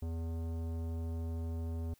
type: tone with tanh clipping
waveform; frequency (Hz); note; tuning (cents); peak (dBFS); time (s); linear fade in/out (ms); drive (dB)
sine; 82.41; E2; 0; -37; 0.02-1.94; 5; 16
effects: white hiss -69 dBFS RMS until 1.99 s